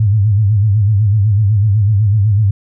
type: tone with vibrato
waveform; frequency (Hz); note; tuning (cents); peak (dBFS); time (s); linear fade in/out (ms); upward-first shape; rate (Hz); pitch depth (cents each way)
sine; 103.83; G#2; 0; -8; 0-2.51; 5; sine; 8; 120
effects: none